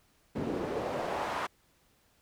pink noise with band-pass filter sweep, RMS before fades -34 dBFS, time 0.35-1.47 s, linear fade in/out 10 ms, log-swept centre 280 to 1100 Hz, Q 1.4, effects pink hiss -68 dBFS RMS until 2.21 s

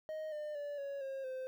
triangle tone with pitch steps, 624 / 601.4 / 579.5 / 558.5 / 538.2 / 518.7 Hz, D#5 / D5 / D5 / C#5 / C5 / C5, +5 / +41 / -23 / +13 / +49 / -15 cents, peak -37 dBFS, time 0.09-1.47 s, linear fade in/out 0 ms, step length 230 ms, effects 12-bit

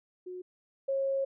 sine tone pair in turn, 364.2 / 543.3 Hz, F#4 / C#5, -27 / -35 cents, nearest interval perfect fifth, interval 692 cents, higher second, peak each -38 / -27 dBFS, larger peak second, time 0.26-0.42 / 0.88-1.25 s, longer second, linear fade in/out 10 ms, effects none

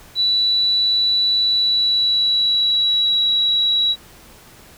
sine tone with pitch glide, 3951 to 3890 Hz, B7 to B7, 0 to -27 cents, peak -14 dBFS, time 0.15-3.96 s, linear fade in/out 50 ms, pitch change -27 cents, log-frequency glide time 1.44-3.24 s, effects pink hiss -45 dBFS RMS until 4.77 s

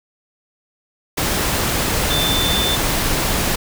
sine tone in noise, 3543 Hz, A7, 11 cents sharp, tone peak -19 dBFS, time 2.1-2.76 s, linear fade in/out 10 ms, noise pink, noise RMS -19 dBFS, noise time 1.17-3.56 s, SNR -3 dB, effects none

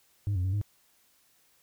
sine tone with pitch steps, 101.5 / 90.7 / 94.3 / 102.7 Hz, G#2 / F#2 / F#2 / G#2, -39 / -34 / +33 / -19 cents, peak -23 dBFS, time 0.27-0.614 s, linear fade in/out 0 ms, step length 86 ms, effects tanh soft clip ceiling -25 dBFS + white hiss -66 dBFS RMS until 1.62 s

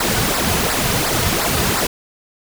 pink noise with flanger, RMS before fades -18 dBFS, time 0-1.87 s, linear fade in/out 5 ms, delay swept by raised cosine 0.31 to 3.71 ms, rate 2.8 Hz, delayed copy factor -0.65, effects none

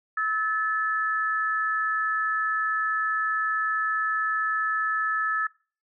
sine tone pair together, 1300 / 1735.3 Hz, E6 / A6, -24 / -24 cents, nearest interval perfect fourth, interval 500 cents, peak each -26 dBFS, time 0.17-5.47 s, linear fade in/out 5 ms, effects noise-tail reverb RT60 0.4 s tail -22 dB re dry

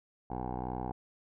10% pulse tone with low-pass filter, 62.4 Hz, B1, 19 cents sharp, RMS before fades -37 dBFS, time 0.3-0.92 s, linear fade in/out 5 ms, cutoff 770 Hz, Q 6.1, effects none

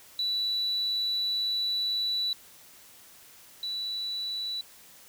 sine tone pair in turn, 3951 / 3951 Hz, B7 / B7, 0 / 0 cents, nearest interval unison, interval 0 cents, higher neither, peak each -25 / -30 dBFS, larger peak first, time 0.19-2.33 / 3.63-4.61 s, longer first, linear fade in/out 2 ms, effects tanh soft clip ceiling -22 dBFS + white hiss -53 dBFS RMS until 5.08 s

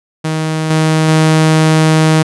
sawtooth tone with level steps, 157.7 Hz, D#3, 24 cents sharp, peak -10 / -5 / -3 dBFS, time 0.24-2.23 s, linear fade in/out 10 ms, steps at 0.7 / 1.08 s, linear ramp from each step 5 ms, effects resampled to 24000 Hz

